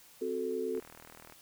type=chord; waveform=sine; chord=F# diminished; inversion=second; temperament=equal; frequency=261.6 / 370 / 440 Hz; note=C4 / F#4 / A4; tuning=0 / 0 / 0 cents; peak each=-40 / -36 / -34 dBFS; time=0.21-0.8 s; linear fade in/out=10 ms
type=click train; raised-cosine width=0.5 ms; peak=-35 dBFS; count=24; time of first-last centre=0.75-1.324 s; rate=40.1 Hz
effects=white hiss -58 dBFS RMS until 1.41 s